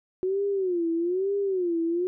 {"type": "tone with vibrato", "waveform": "sine", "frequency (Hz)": 364.7, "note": "F#4", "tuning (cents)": -25, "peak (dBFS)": -23, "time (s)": [0.23, 2.07], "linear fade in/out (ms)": 0, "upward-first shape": "sine", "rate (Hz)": 1.1, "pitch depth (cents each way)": 170, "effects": []}